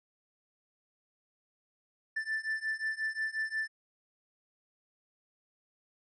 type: beating tone pair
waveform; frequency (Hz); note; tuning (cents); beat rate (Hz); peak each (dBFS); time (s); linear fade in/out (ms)
triangle; 1762 / 1767.6; A6 / A6; +2 / +7; 5.6; -34 / -33; 2.16-3.68; 10
effects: resampled to 22050 Hz